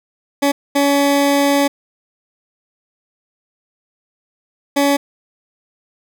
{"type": "tone bursts at uneven times", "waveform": "20% pulse", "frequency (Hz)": 282.4, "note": "C#4", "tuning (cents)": 32, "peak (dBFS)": -7, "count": 3, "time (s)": [[0.42, 0.52], [0.75, 1.68], [4.76, 4.97]], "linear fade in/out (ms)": 10, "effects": []}